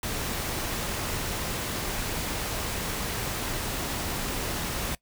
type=noise; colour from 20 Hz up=pink; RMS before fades=-31 dBFS; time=0.03-4.95 s; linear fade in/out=2 ms; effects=noise-tail reverb RT60 0.1 s tail -21 dB re dry